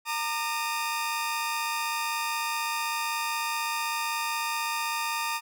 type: tone cluster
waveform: sawtooth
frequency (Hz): 920 / 1205 / 2506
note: A#5 / D6 / D#7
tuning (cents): -23 / +44 / +12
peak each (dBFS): -27 / -29 / -32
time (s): 0.05-5.41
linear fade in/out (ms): 50
effects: none